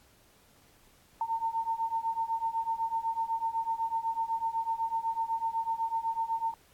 sine beating tone pair, 902 / 910 Hz, A5 / A#5, +43 / -42 cents, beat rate 8 Hz, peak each -33 / -31 dBFS, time 1.21-6.54 s, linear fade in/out 2 ms, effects pink hiss -62 dBFS RMS until 6.73 s + AAC 64 kbps

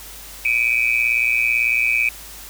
sine tone cluster, 2302 / 2420 / 2538 Hz, D7 / D#7 / D#7, -35 / -49 / +34 cents, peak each -20 dBFS, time 0.45-2.09 s, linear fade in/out 2 ms, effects added 50 Hz sine -43 dBFS peak until 2.49 s + white hiss -38 dBFS RMS until 2.49 s

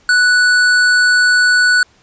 square tone, 1480 Hz, F#6, in tune, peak -9 dBFS, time 0.09-1.83 s, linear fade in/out 2 ms, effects pink hiss -51 dBFS RMS until 2.02 s + resampled to 16000 Hz

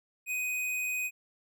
square tone, 2499 Hz, D#7, 7 cents sharp, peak -31 dBFS, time 0.26-1.11 s, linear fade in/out 50 ms, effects none

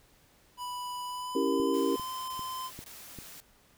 square tone with pitch glide, 987.8 to 1030.3 Hz, B5 to C6, 0 to -27 cents, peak -36 dBFS, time 0.57-2.71 s, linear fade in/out 50 ms, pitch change +73 cents, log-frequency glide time 1.03-2.06 s
sine chord, C# diminished seventh, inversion none, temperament equal, 277.2 / 329.6 / 392 / 466.2 Hz, C#4 / E4 / G4 / Bb4, 0 / 0 / 0 / 0 cents, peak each -30 / -32 / -30 / -32 dBFS, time 1.35-1.96 s, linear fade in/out 5 ms
click train, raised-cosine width 3 ms, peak -31 dBFS, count 5, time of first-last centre 1.6-3.187 s, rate 2.52 Hz
white noise bursts, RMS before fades -48 dBFS, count 3, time 1.74-3.402 s, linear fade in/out 0 ms, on 540 ms, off 21 ms
effects pink hiss -63 dBFS RMS until 3.77 s

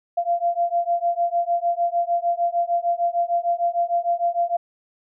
sine beating tone pair, 687 / 693.6 Hz, F5 / F5, -29 / -12 cents, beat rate 6.6 Hz, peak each -22 dBFS, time 0.17-4.57 s, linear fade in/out 10 ms, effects none

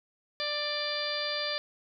harmonic tone, 591 Hz, D5, 11 cents sharp, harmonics 1 / 2 / 3 / 4 / 5 / 6 / 7 / 8, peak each -36 / -41 / -38 / -40 / -44 / -37 / -40 / -35 dBFS, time 0.4-1.58 s, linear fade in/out 0 ms, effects none

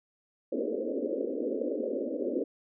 white band-pass noise, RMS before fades -32 dBFS, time 0.52-2.44 s, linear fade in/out 5 ms, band 230 to 570 Hz, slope 96 dB/octave, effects none

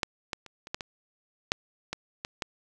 clicks, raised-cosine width 0.2 ms, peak -9 / -14 / -28 / -25 / -13 / -18 / -6 / -15 / -16 / -13 dBFS, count 10, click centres 0.032 / 0.332 / 0.463 / 0.671 / 0.745 / 0.808 / 1.519 / 1.93 / 2.249 / 2.422 s, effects none

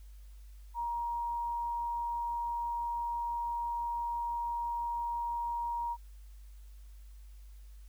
sine tone, 944 Hz, A#5, 22 cents sharp, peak -32 dBFS, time 0.74-5.97 s, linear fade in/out 50 ms, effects added 50 Hz sine -48 dBFS peak until 7.88 s + white hiss -68 dBFS RMS until 7.88 s

